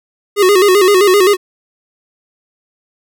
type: tone with vibrato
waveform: square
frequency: 388.7 Hz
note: G4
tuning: 15 cents flat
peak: -7 dBFS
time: 0.36-1.37 s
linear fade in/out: 50 ms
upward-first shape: square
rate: 7.7 Hz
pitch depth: 94 cents each way
effects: none